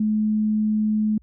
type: tone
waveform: sine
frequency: 214.3 Hz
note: A3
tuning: 45 cents flat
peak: -18 dBFS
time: 0-1.18 s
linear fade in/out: 5 ms
effects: added 60 Hz sine -51 dBFS peak until 1.22 s

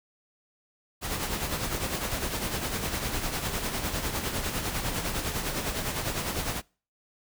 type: noise with tremolo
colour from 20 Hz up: pink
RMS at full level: -29 dBFS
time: 1.01-6.62 s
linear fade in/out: 50 ms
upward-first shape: sine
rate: 9.9 Hz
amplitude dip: 50%
effects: noise-tail reverb RT60 0.4 s tail -26 dB re dry

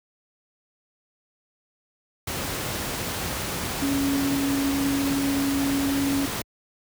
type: tone in noise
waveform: sine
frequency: 277.2 Hz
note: C#4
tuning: in tune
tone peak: -22 dBFS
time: 3.82-6.26 s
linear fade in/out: 5 ms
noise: pink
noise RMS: -29 dBFS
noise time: 2.27-6.42 s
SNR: +4 dB
effects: high-pass 60 Hz 12 dB/octave

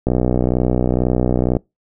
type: click train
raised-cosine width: 2 ms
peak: -3 dBFS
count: 94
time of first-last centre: 0.07-1.568 s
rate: 62.1 Hz
effects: noise-tail reverb RT60 0.2 s tail -25 dB re dry

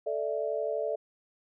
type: chord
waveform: sine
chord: A suspended fourth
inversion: none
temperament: equal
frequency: 440 / 587.3 / 659.3 Hz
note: A4 / D5 / E5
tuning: 0 / 0 / 0 cents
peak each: -33 / -32 / -34 dBFS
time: 0.06-0.96 s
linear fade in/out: 10 ms
effects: none

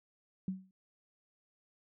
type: tone with exponential decay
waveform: sine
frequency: 188.6 Hz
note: F#3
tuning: 33 cents sharp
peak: -30 dBFS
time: 0.48-0.71 s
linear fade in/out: 2 ms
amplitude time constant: 50 ms
effects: none

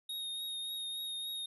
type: tone with vibrato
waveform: square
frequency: 3729 Hz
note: A#7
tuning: in tune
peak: -38 dBFS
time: 0.09-1.46 s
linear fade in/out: 5 ms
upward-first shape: triangle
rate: 3.5 Hz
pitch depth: 23 cents each way
effects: none

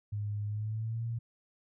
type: tone with pitch glide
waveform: sine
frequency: 103.83 to 115.87 Hz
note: G#2 to A#2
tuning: 0 to -10 cents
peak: -32 dBFS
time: 0.12-1.19 s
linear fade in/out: 10 ms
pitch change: +190 cents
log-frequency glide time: 0.46-1.05 s
effects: none

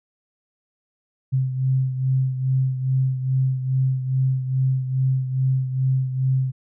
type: beating tone pair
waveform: sine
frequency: 130.81 / 133.21 Hz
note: C3 / C3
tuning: 0 / +31 cents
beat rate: 2.4 Hz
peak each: -19 / -26 dBFS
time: 1.32-6.52 s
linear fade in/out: 20 ms
effects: none

